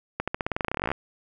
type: accelerating click train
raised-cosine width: 0.5 ms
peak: -11 dBFS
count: 21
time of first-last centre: 0.2-0.916 s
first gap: 76 ms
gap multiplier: 0.91
effects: none